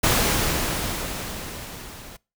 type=noise with level ramp; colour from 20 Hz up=pink; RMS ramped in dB=-18 to -42 dBFS; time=0.03-2.17 s; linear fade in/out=10 ms; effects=noise-tail reverb RT60 0.3 s tail -25 dB re dry